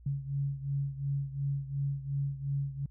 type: beating tone pair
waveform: sine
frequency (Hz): 138.7 / 141.5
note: C#3 / C#3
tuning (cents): +1 / +36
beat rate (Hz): 2.8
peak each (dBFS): -32 / -36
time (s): 0.06-2.86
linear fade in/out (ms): 5
effects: added 59 Hz sine -51 dBFS peak until 2.9 s